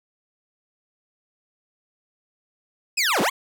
20% pulse linear two-way sweep, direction down then up, 2637 to 155.56 to 1169 Hz, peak -14 dBFS, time 2.97-3.3 s, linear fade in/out 10 ms, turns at 3.21 s, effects none

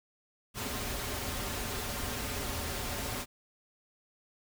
pink noise with comb filter, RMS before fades -36 dBFS, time 0.54-3.26 s, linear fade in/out 50 ms, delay 6.1 ms, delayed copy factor -0.6, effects none

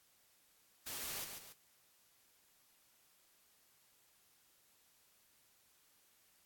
white noise with echo, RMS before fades -44 dBFS, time 0.86-1.25 s, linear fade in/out 10 ms, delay 140 ms, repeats 2, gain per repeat -6 dB, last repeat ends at 1.53 s, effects white hiss -71 dBFS RMS until 6.45 s + AAC 64 kbps

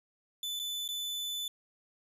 40% pulse tone with dropouts, 3500 Hz, A7, 10 cents flat, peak -33 dBFS, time 0.43-1.48 s, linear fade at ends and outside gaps 2 ms, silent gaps 0.593-0.597 / 0.879-0.888 s, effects none

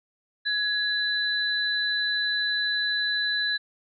sine tone pair together, 1680 / 3996 Hz, G#6 / B7, +19 / +20 cents, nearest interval octave + minor third, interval 1501 cents, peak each -26 dBFS, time 0.45-3.58 s, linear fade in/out 20 ms, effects none

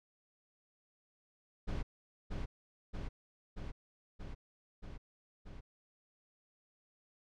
brown noise with echo, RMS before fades -36 dBFS, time 1.67-1.83 s, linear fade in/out 20 ms, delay 630 ms, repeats 6, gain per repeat -2 dB, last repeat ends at 5.61 s, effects low-pass 5000 Hz 12 dB/octave

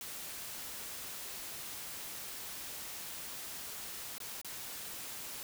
white noise with dropouts, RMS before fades -44 dBFS, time 0.01-5.43 s, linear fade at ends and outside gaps 1 ms, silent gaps 4.182-4.202 / 4.415-4.446 s, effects none

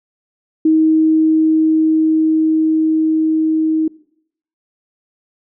sine tone with level ramp, 316.2 Hz, D#4, 28 cents sharp, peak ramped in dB -8 to -12 dBFS, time 0.65-3.88 s, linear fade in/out 5 ms, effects noise-tail reverb RT60 0.7 s tail -21 dB re dry

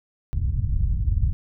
white low-pass noise, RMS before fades -22 dBFS, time 0.33-1.33 s, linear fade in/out 0 ms, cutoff 100 Hz, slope 24 dB/octave, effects none

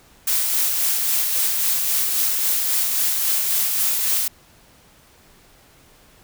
blue noise with tremolo, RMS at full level -19 dBFS, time 0.27-4.28 s, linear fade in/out 5 ms, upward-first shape sine, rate 3.7 Hz, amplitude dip 30%, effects pink hiss -52 dBFS RMS until 6.23 s

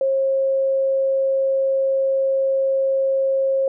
sine tone, 538 Hz, C5, 48 cents sharp, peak -16 dBFS, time 0.01-3.68 s, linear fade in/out 2 ms, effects none

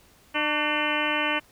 harmonic tone with a mistuned harmonic, 300.5 Hz, D4, 40 cents sharp, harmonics 1 / 2 / 3 / 4 / 5 / 6 / 7 / 8 / 9 / 10, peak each -32 / -32 / -32 / -32 / -32 / -32 / -32 / -32 / -32 / -32 dBFS, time 0.34-1.4 s, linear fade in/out 20 ms, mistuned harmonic 4, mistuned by -72 cents, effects pink hiss -57 dBFS RMS until 1.51 s

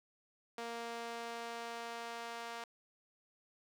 sawtooth tone with high-pass filter sweep, 233.1 Hz, A#3, in tune, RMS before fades -44 dBFS, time 0.58-2.64 s, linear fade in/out 2 ms, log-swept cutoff 500 to 770 Hz, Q 1.1, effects low-pass 7000 Hz 12 dB/octave + 10-bit

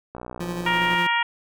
click train, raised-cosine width 1 ms, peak -21 dBFS, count 50, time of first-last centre 0.15-0.949 s, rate 61.3 Hz
25% pulse tone with tremolo, 174.61 Hz, F3, in tune, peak -23 dBFS, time 0.4-1.07 s, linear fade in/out 5 ms, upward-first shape square, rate 12 Hz, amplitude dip 25%
harmonic tone, 469.5 Hz, A#4, 12 cents sharp, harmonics 2 / 3 / 4 / 5 / 6 / 7, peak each -23 / -28 / -24 / -28 / -30 / -32 dBFS, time 0.66-1.23 s, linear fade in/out 5 ms
effects none

